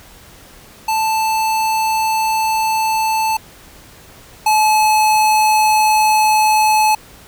square tone pair in turn, 880 / 860.4 Hz, A5 / A5, 0 / -39 cents, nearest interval unison, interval 39 cents, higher first, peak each -15 / -11 dBFS, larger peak second, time 0.88-3.37 / 4.46-6.95 s, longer neither, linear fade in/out 5 ms, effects pink hiss -42 dBFS RMS until 7.27 s

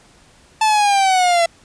45% pulse linear sweep, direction down, 880 to 669 Hz, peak -12 dBFS, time 0.61-1.46 s, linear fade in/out 5 ms, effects pink hiss -50 dBFS RMS until 1.64 s + resampled to 22050 Hz

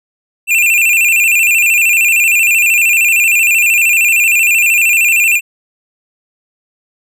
square tone with vibrato, 2549 Hz, D#7, 41 cents sharp, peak -8 dBFS, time 0.47-5.41 s, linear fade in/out 50 ms, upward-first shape square, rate 13 Hz, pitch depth 89 cents each way, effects none

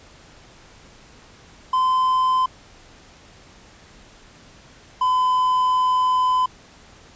triangle tone pair in turn, 1027 / 1012.9 Hz, C6 / B5, -33 / +43 cents, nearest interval unison, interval 24 cents, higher first, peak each -14 dBFS, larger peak neither, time 1.73-2.46 / 5.01-6.46 s, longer second, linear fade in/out 5 ms, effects pink hiss -48 dBFS RMS until 7.15 s + resampled to 16000 Hz

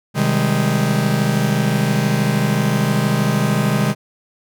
45% pulse chord, Ab major seventh, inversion first, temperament just, 129.78 / 155.74 / 194.67 / 207.7 Hz, C3 / Eb3 / G3 / Ab3, -14 / +2 / -12 / 0 cents, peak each -20 / -20 / -23 / -20 dBFS, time 0.14-3.95 s, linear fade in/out 50 ms, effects none

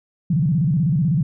sine tone with vibrato, 155.56 Hz, D#3, in tune, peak -15 dBFS, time 0.3-1.23 s, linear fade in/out 5 ms, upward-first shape square, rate 16 Hz, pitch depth 210 cents each way, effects none

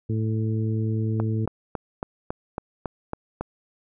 harmonic tone, 110 Hz, A2, in tune, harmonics 1 / 2 / 3 / 4, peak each -23 / -30 / -33 / -36 dBFS, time 0.09-1.46 s, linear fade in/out 10 ms
click train, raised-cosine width 1 ms, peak -14 dBFS, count 9, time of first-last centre 1.2-3.41 s, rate 3.62 Hz
effects none

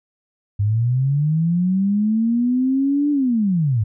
sine linear two-way sweep, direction up then down, 99 to 294.9 to 99 Hz, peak -15 dBFS, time 0.59-3.84 s, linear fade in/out 10 ms, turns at 3.11 s, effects none

